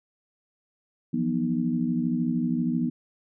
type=tone cluster; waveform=sine; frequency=168.1 / 181 / 242.7 / 308.7 Hz; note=E3 / F#3 / B3 / D#4; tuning=+34 / -38 / -30 / -14 cents; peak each=-30 / -31 / -25 / -32 dBFS; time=1.13-2.9 s; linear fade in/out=10 ms; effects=none